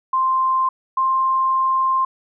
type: tone pair in turn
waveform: sine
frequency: 1046.5 / 1053.2 Hz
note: C6 / C6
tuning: 0 / +11 cents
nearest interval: unison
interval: 11 cents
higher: second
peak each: -15 dBFS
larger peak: neither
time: 0.13-0.69 / 0.97-2.05 s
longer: second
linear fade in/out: 5 ms
effects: none